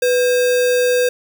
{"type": "tone with sample-and-hold", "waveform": "sine", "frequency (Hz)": 494.9, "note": "B4", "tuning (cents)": 4, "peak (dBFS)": -12, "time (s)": [0.02, 1.09], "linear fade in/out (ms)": 5, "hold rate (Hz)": 2100, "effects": []}